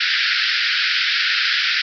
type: band-pass noise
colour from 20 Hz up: pink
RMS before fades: -19 dBFS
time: 0-1.82 s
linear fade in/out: 10 ms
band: 1400 to 5200 Hz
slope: 96 dB/octave
effects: none